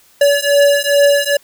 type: beating tone pair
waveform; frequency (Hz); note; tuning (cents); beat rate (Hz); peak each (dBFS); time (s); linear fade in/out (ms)
square; 569 / 571.4; C#5 / D5; +45 / -48; 2.4; -13; 0.21-1.37; 5
effects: white hiss -50 dBFS RMS until 1.43 s